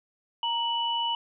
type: tone pair together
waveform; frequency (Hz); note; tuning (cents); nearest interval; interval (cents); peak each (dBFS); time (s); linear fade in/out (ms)
sine; 932.3 / 2960; A#5 / F#7; 0 / 0; octave + minor sixth; 2000; -28; 0.43-1.15; 2
effects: none